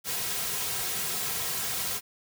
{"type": "noise with comb filter", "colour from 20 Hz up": "white", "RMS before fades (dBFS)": -31, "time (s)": [0.04, 2.01], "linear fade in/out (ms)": 50, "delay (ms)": 3.4, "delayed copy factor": -0.6, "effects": []}